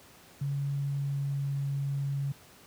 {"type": "tone with pitch glide", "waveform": "sine", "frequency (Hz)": [140.5, 139.45], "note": ["C#3", "C#3"], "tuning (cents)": [24, 11], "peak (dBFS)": -28, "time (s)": [0.41, 2.32], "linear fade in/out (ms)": 5, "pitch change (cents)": -13, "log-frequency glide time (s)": [0.77, 1.57], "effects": ["pink hiss -55 dBFS RMS until 2.66 s", "high-pass 80 Hz 12 dB/octave"]}